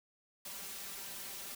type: noise with comb filter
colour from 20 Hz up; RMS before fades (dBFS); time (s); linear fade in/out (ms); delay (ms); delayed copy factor
white; -45; 0.45-1.55; 5; 5.1; +0.9
effects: none